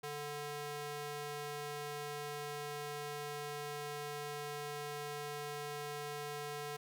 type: tone with high-pass filter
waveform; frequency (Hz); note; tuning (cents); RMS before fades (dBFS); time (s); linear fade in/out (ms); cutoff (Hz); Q
square; 146.83; D3; 0; -43; 0.03-6.77; 10; 380; 0.79
effects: none